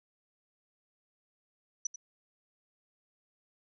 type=tone with echo; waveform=sine; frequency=5940 Hz; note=F#8; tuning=6 cents sharp; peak=-29 dBFS; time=1.85-1.87 s; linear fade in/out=5 ms; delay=90 ms; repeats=1; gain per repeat=-12 dB; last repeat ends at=1.96 s; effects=none